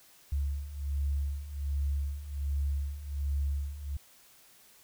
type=beating tone pair; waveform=sine; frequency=69.8 / 71.1 Hz; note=C#2 / C#2; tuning=+13 / +45 cents; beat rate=1.3 Hz; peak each=-35 / -31 dBFS; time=0.32-3.97 s; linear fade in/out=5 ms; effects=white hiss -59 dBFS RMS until 4.83 s